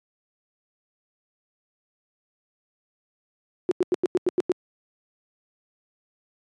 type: tone bursts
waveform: sine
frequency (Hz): 360.1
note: F#4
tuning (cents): -47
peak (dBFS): -17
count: 8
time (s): 3.69-4.518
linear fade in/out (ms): 0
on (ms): 23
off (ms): 92
effects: high-pass 150 Hz 12 dB/octave + resampled to 22050 Hz